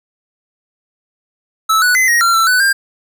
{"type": "tone with pitch steps", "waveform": "square", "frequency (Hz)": [1309, 1477, 2039, 1880, 1371, 1336, 1497, 1597], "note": ["E6", "F#6", "C7", "A#6", "F6", "E6", "F#6", "G6"], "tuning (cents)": [-13, -3, -45, 14, -32, 23, 20, 32], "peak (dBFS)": -10, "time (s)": [1.69, 2.73], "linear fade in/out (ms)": 10, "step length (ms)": 130, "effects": []}